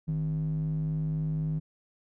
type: tone with band-pass filter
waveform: square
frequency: 51.91 Hz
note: G#1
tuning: in tune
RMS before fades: -30 dBFS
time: 0.07-1.6 s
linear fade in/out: 20 ms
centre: 170 Hz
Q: 8.6
effects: none